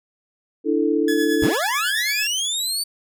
sine chord, D suspended second, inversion none, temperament just, 293.7 / 330.4 / 440.5 Hz, D4 / E4 / A4, 0 / +4 / +2 cents, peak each -21 dBFS, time 0.64-1.54 s, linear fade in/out 50 ms
sawtooth tone with tremolo, 1700 Hz, G#6, 40 cents sharp, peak -20 dBFS, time 1.08-2.27 s, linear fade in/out 2 ms, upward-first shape sine, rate 9.1 Hz, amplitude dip 50%
25% pulse linear sweep, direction up, 33.42 to 4597 Hz, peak -17 dBFS, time 1.42-2.84 s, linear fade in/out 10 ms
effects none

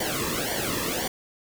pink noise with flanger, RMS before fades -28 dBFS, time 0-1.08 s, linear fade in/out 5 ms, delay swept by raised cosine 0.77 to 1.37 ms, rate 1.9 Hz, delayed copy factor -0.9, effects none

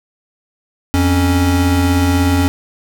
square tone pair together, 86.91 / 277.2 Hz, F2 / C#4, -8 / 0 cents, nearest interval octave + minor sixth, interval 2008 cents, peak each -14 / -15 dBFS, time 0.94-2.48 s, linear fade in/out 0 ms, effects none

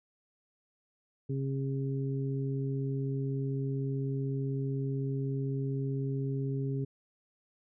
harmonic tone, 135.9 Hz, C#3, 34 cents flat, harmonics 1 / 2 / 3, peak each -31 / -38 / -39 dBFS, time 1.29-6.85 s, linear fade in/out 10 ms, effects none

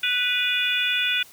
harmonic tone with a mistuned harmonic, 493.9 Hz, B4, in tune, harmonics 3 / 4 / 5 / 6 / 7, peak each -27 / -34 / -24 / -28 / -26 dBFS, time 0.03-1.23 s, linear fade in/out 5 ms, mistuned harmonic 6, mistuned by -49 cents, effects white hiss -49 dBFS RMS until 1.32 s

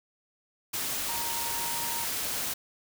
sine tone in noise, 932.3 Hz, A#5, in tune, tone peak -37 dBFS, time 1.08-2.05 s, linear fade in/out 10 ms, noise white, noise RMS -32 dBFS, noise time 0.73-2.54 s, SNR -8 dB, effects none

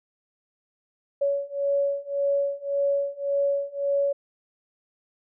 sine beating tone pair, 561 / 562.8 Hz, C#5 / C#5, +21 / +26 cents, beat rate 1.8 Hz, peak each -26 / -25 dBFS, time 1.21-4.13 s, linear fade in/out 10 ms, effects none

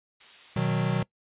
blue noise, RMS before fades -42 dBFS, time 0.2-0.8 s, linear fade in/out 10 ms
square chord, B major, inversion none, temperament equal, 123.47 / 155.56 / 185 Hz, B2 / D#3 / F#3, 0 / 0 / 0 cents, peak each -29 dBFS, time 0.56-1.03 s, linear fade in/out 5 ms
effects noise-tail reverb RT60 0.1 s tail -22 dB re dry + resampled to 8000 Hz

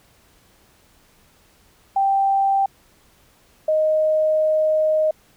sine tone pair in turn, 784 / 622.3 Hz, G5 / D#5, 0 / 0 cents, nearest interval major third, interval 400 cents, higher first, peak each -15 dBFS, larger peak neither, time 1.96-2.66 / 3.68-5.11 s, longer second, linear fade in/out 5 ms, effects pink hiss -56 dBFS RMS until 5.36 s

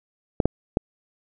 clicks, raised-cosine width 2 ms, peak -5 dBFS, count 3, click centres 0.402 / 0.456 / 0.771 s, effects none

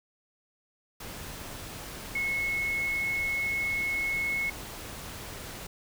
sine tone in noise, 2184 Hz, C#7, 26 cents flat, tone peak -27 dBFS, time 2.15-4.5 s, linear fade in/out 5 ms, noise pink, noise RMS -41 dBFS, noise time 1-5.67 s, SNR +11 dB, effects none

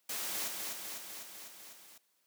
white noise with echo, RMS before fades -38 dBFS, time 0.09-0.48 s, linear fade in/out 5 ms, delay 250 ms, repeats 6, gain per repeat -3 dB, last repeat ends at 1.98 s, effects white hiss -75 dBFS RMS until 2.26 s + high-pass 200 Hz 12 dB/octave

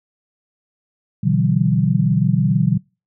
sine chord, E minor seventh, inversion second, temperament equal with one note detuned, 123.47 / 146.83 / 164.81 / 190.97 Hz, B2 / D3 / E3 / G3, 0 / 0 / 0 / -45 cents, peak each -19 dBFS, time 1.23-2.78 s, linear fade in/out 10 ms, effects noise-tail reverb RT60 0.3 s tail -26 dB re dry

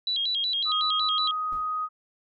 sine tone with vibrato, 3583 Hz, A7, 31 cents sharp, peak -24 dBFS, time 0.07-1.31 s, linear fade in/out 2 ms, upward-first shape square, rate 5.4 Hz, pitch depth 170 cents each way
sine tone, 1251 Hz, D#6, 9 cents sharp, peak -26 dBFS, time 0.65-1.89 s, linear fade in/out 50 ms
brown noise with exponential decay, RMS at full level -41 dBFS, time 1.52-1.79 s, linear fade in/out 5 ms, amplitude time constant 58 ms
effects none

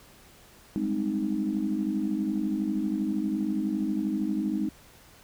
sine chord, Ab major seventh, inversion third, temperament equal with one note detuned, 196 / 208.4 / 261.6 / 311.1 Hz, G3 / Ab3 / C4 / Eb4, 0 / +6 / 0 / 0 cents, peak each -35 / -29 / -32 / -29 dBFS, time 0.76-4.69 s, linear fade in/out 0 ms, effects tanh soft clip ceiling -16 dBFS + pink hiss -54 dBFS RMS until 5.23 s

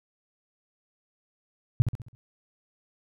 sine tone with echo, 120 Hz, B2, 49 cents flat, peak -14 dBFS, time 1.8-1.82 s, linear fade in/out 0 ms, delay 66 ms, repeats 5, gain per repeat -7 dB, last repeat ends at 2.15 s, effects none

